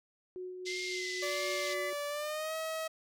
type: tone with tremolo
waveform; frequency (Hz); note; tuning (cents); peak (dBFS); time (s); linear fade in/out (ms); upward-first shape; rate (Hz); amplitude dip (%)
sine; 366.4; F#4; -17; -38; 0.36-1.93; 0; sine; 3.7; 35
type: band-pass noise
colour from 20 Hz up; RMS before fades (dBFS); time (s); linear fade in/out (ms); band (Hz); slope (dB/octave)
white; -42; 0.65-1.75; 20; 3100 to 5500; 24
type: tone with vibrato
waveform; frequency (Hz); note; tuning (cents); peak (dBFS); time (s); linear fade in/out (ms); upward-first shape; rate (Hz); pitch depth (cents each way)
sine; 2063; C7; -25; -38; 0.66-1.91; 20; sine; 1.5; 47
type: tone with pitch glide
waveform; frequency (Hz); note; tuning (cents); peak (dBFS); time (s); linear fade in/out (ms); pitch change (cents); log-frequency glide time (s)
sawtooth; 580 to 639.8; D5 to D#5; -22 to +48; -31; 1.22-2.88; 10; +170; 2.08-2.55
effects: none